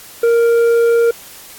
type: tone with tanh clipping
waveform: triangle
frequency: 466.2 Hz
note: A#4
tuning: in tune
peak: -10 dBFS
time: 0.23-1.11 s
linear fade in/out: 5 ms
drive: 10 dB
effects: white hiss -37 dBFS RMS until 1.58 s + AAC 64 kbps